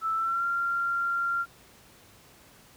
sine tone with pitch glide, 1318.5 to 1383.3 Hz, E6 to F6, 0 to -17 cents, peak -25 dBFS, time 0.01-1.46 s, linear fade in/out 50 ms, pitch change +83 cents, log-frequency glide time 0.14-0.45 s, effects pink hiss -55 dBFS RMS until 2.76 s + high-pass 60 Hz 12 dB/octave

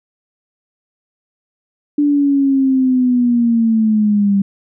sine linear sweep, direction down, 293.7 to 196 Hz, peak -10 dBFS, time 1.98-4.42 s, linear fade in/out 5 ms, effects none

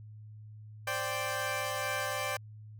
15% pulse chord, C suspended second, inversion none, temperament equal, 523.3 / 587.3 / 784 Hz, C5 / D5 / G5, 0 / 0 / 0 cents, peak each -31 / -29 / -31 dBFS, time 0.87-2.37 s, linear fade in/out 5 ms, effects added 107 Hz sine -46 dBFS peak until 2.79 s

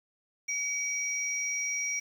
sine tone pair together, 2274 / 5726 Hz, C#7 / F8, +44 / +42 cents, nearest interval octave + major third, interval 1598 cents, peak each -32 / -32 dBFS, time 0.48-2 s, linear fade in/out 10 ms, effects 9-bit

